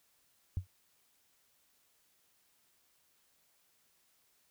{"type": "tone with exponential decay", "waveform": "sine", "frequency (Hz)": 92.2, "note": "F#2", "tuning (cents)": -6, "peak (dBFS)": -27, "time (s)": [0.57, 0.67], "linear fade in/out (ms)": 0, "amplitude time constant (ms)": 20, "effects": ["white hiss -72 dBFS RMS until 4.5 s"]}